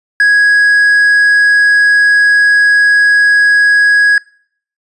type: tone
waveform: triangle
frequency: 1661.2 Hz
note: G#6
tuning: in tune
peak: -3 dBFS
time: 0.2-4.18 s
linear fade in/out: 2 ms
effects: noise-tail reverb RT60 0.6 s tail -25 dB re dry + resampled to 24000 Hz